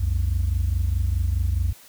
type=tone pair together; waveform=sine; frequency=63.2 / 88 Hz; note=B1 / F2; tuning=+41 / +14 cents; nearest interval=tritone; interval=573 cents; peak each=-21 dBFS; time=0-1.73 s; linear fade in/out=10 ms; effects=tanh soft clip ceiling -15 dBFS + white hiss -49 dBFS RMS until 1.88 s